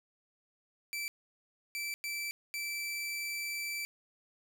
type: tone bursts at uneven times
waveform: sawtooth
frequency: 2327 Hz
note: D7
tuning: 17 cents flat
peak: -32 dBFS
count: 4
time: 0.93-1.08 / 1.75-1.94 / 2.04-2.31 / 2.54-3.85 s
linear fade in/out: 0 ms
effects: none